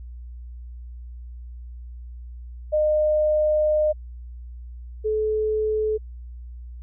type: tone pair in turn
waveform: sine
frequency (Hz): 610 / 431.3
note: D#5 / A4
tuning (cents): -34 / -35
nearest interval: tritone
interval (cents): 601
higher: first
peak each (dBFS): -17 / -20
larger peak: first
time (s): 2.72-3.93 / 5.04-5.98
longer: first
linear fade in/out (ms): 20
effects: added 60 Hz sine -35 dBFS peak until 6.82 s